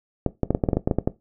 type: clicks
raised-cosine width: 2 ms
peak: -6 dBFS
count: 12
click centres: 0.263 / 0.433 / 0.506 / 0.549 / 0.638 / 0.688 / 0.732 / 0.77 / 0.875 / 0.912 / 0.986 / 1.075 s
effects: noise-tail reverb RT60 0.2 s tail -17 dB re dry